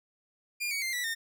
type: tone with pitch steps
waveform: sawtooth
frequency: 2408 / 2247 / 2096 / 1955.9 / 1824.9 Hz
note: D7 / C#7 / C7 / B6 / A#6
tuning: +43 / +23 / +2 / -17 / -37 cents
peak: -27 dBFS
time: 0.6-1.15 s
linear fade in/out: 20 ms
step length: 110 ms
effects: none